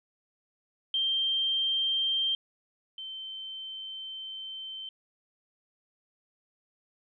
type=tone pair in turn; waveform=sine; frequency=3160 / 3099 Hz; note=G7 / G7; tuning=+13 / -21 cents; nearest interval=unison; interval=34 cents; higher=first; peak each=-25 / -37 dBFS; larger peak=first; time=0.94-2.35 / 2.98-4.89 s; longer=second; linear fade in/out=2 ms; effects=none